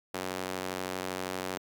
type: tone with high-pass filter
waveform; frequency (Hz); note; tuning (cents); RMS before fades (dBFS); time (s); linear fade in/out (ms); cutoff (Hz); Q
sawtooth; 92.6; F#2; +2; -36; 0.14-1.58; 5; 360; 0.76
effects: none